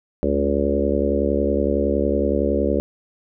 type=harmonic tone with a mistuned harmonic; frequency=70.8 Hz; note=C#2; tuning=37 cents sharp; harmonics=1 / 3 / 4 / 5 / 6 / 7 / 8; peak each=-25 / -25 / -25 / -25 / -25 / -25 / -25 dBFS; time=0.23-2.8 s; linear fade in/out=0 ms; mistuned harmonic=3; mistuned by=-23 cents; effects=none